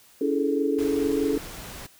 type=chord; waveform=sine; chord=A major seventh; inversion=first; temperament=equal with one note detuned; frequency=283 / 329.6 / 415.3 / 440 Hz; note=C#4 / E4 / G#4 / A4; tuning=+36 / 0 / 0 / 0 cents; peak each=-25 / -30 / -28 / -26 dBFS; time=0.21-1.38 s; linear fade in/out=5 ms
type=noise; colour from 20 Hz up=pink; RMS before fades=-39 dBFS; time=0.78-1.87 s; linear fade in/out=10 ms
effects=white hiss -55 dBFS RMS until 1.99 s